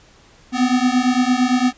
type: beating tone pair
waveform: square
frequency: 246.9 / 255.7 Hz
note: B3 / C4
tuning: 0 / -40 cents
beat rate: 8.8 Hz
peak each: -18 dBFS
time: 0.52-1.73 s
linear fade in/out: 50 ms
effects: pink hiss -50 dBFS RMS until 1.77 s + resampled to 16000 Hz